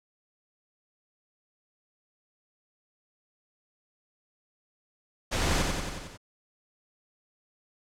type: noise with echo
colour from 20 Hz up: pink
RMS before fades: -28 dBFS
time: 5.31-5.63 s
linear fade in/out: 20 ms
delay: 91 ms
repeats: 6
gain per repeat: -3 dB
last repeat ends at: 6.176 s
effects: low-pass 8000 Hz 12 dB/octave